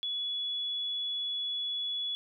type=tone; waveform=sine; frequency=3399 Hz; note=G#7; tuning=39 cents sharp; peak=-31 dBFS; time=0.03-2.15 s; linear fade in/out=0 ms; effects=none